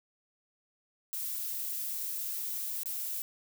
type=noise with dropouts; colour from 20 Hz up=violet; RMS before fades=-36 dBFS; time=1.13-3.22 s; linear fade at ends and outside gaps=0 ms; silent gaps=2.833-2.858 s; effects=none